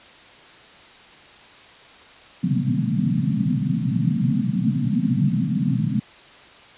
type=band-pass noise; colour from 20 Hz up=pink; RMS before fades=-21 dBFS; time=2.43-6 s; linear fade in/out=10 ms; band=120 to 260 Hz; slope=96 dB/octave; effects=white hiss -46 dBFS RMS until 6.77 s + resampled to 8000 Hz